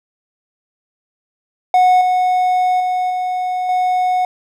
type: tone with level steps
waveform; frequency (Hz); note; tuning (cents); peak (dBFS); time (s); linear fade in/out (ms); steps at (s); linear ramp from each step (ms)
triangle; 733; F#5; -16; -6 / -10 / -13 / -15 / -11; 1.74-4.25; 2; 2.01 / 2.8 / 3.1 / 3.69; 2
effects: none